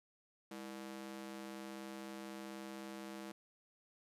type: ring-modulated tone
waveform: sawtooth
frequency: 266.8 Hz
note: C4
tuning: 34 cents sharp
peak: -39 dBFS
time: 0.51-3.32 s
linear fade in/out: 5 ms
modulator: 62 Hz
effects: resampled to 32000 Hz